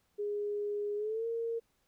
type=tone with pitch glide; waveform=sine; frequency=412.7 to 460.6 Hz; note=G#4 to A#4; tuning=-11 to -21 cents; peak=-32 dBFS; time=0.18-1.6 s; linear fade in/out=20 ms; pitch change=+190 cents; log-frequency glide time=0.96-1.26 s; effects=pink hiss -75 dBFS RMS until 1.87 s